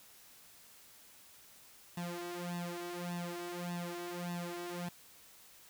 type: tone with flanger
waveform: sawtooth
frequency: 174.61 Hz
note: F3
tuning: in tune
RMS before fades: -41 dBFS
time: 1.97-4.89 s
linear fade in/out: 5 ms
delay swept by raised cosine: 1.1 to 3.1 ms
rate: 1.7 Hz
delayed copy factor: +1
effects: white hiss -59 dBFS RMS until 5.69 s